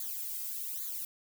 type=noise with flanger; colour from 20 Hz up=violet; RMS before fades=-38 dBFS; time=0-1.05 s; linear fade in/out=2 ms; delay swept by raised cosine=0.36 to 1.76 ms; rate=1.2 Hz; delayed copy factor=-1; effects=none